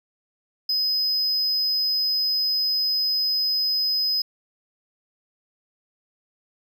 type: tone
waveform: triangle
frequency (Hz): 5040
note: D#8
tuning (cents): +21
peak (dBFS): -19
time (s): 0.69-4.22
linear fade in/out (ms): 5
effects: none